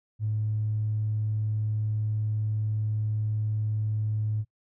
triangle tone with tanh clipping, 107.4 Hz, A2, 41 cents flat, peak -25 dBFS, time 0.19-4.45 s, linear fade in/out 50 ms, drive 4 dB, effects noise-tail reverb RT60 0.1 s tail -25 dB re dry

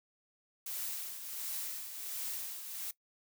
blue noise with tremolo, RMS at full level -38 dBFS, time 0.66-2.91 s, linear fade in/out 5 ms, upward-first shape triangle, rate 1.4 Hz, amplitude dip 60%, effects noise-tail reverb RT60 0.1 s tail -19 dB re dry

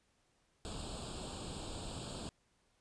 pink noise with comb filter, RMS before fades -44 dBFS, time 0.65-2.29 s, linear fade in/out 0 ms, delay 0.25 ms, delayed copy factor +0.9, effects pink hiss -75 dBFS RMS until 2.8 s + resampled to 22050 Hz

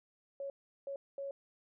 sine tone bursts at uneven times, 554.4 Hz, C#5, in tune, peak -38 dBFS, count 3, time 0.4-0.5 / 0.87-0.96 / 1.18-1.31 s, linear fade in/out 2 ms, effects none

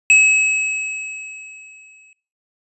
square tone with exponential decay, 2573 Hz, E7, 43 cents flat, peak -8 dBFS, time 0.1-2.13 s, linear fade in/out 1 ms, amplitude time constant 440 ms, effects noise-tail reverb RT60 0.5 s tail -22 dB re dry + resampled to 24000 Hz

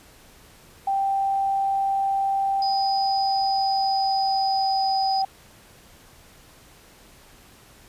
sine tone with pitch glide, 784 to 774.1 Hz, G5 to G5, 0 to -22 cents, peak -20 dBFS, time 0.87-5.25 s, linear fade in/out 5 ms, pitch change -22 cents, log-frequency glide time 2.77-4.99 s
sine tone, 4978 Hz, D#8, in tune, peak -28 dBFS, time 2.62-5.22 s, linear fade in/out 2 ms
effects pink hiss -51 dBFS RMS until 7.88 s + resampled to 32000 Hz

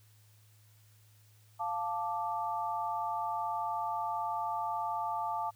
sine chord, D minor, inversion first, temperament equal, 698.5 / 880 / 1174.7 Hz, F5 / A5 / D6, 0 / 0 / 0 cents, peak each -38 / -34 / -38 dBFS, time 1.59-5.51 s, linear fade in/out 20 ms, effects added 106 Hz sine -60 dBFS peak until 5.55 s + white hiss -67 dBFS RMS until 5.55 s

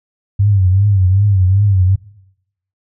sine tone with vibrato, 97.1 Hz, G2, 16 cents flat, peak -8 dBFS, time 0.39-1.96 s, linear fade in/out 10 ms, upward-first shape triangle, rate 2.6 Hz, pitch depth 130 cents each way, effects noise-tail reverb RT60 0.8 s tail -20 dB re dry

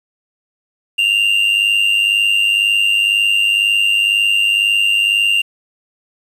triangle tone with amplitude modulation, 2786 Hz, F7, 5 cents flat, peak -7 dBFS, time 0.98-5.42 s, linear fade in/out 10 ms, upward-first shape sine, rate 102 Hz, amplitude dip 60%, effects resampled to 32000 Hz + 7-bit

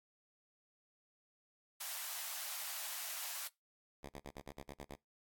white high-pass noise, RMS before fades -43 dBFS, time 1.8-3.48 s, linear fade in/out 10 ms, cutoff 630 Hz, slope 48 dB/octave
5% pulse tone bursts, 70.6 Hz, C#2, 32 cents sharp, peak -35 dBFS, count 9, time 4.03-4.953 s, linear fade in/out 5 ms, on 59 ms, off 49 ms
effects noise-tail reverb RT60 0.2 s tail -23 dB re dry + AAC 64 kbps

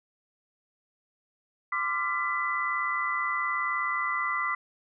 sine tone cluster, 1037 / 1176 / 1380 / 1998 Hz, C6 / D6 / F6 / B6, -16 / +2 / -21 / +20 cents, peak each -35 / -30 / -35 / -30 dBFS, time 1.72-4.55 s, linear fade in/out 5 ms, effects none

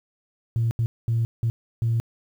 sine tone bursts at uneven times, 115.1 Hz, A#2, 22 cents flat, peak -18 dBFS, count 5, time 0.56-0.71 / 0.79-0.86 / 1.08-1.25 / 1.43-1.5 / 1.82-2 s, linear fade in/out 0 ms, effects tanh soft clip ceiling -16 dBFS + 9-bit

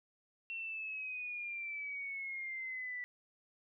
sine exponential sweep, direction down, 2720 to 1964 Hz, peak -39 dBFS, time 0.5-3.04 s, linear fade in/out 0 ms, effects none

